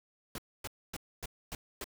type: noise bursts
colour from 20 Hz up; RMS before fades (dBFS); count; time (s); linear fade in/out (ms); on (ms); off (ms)
pink; -40; 6; 0.35-1.842; 2; 32; 260
effects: none